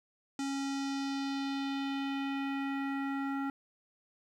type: tone with low-pass filter sweep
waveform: square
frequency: 274.9 Hz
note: C#4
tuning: 14 cents flat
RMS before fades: -35 dBFS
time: 0.39-3.5 s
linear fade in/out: 2 ms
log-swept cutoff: 7200 to 1500 Hz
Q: 1.9
effects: 11-bit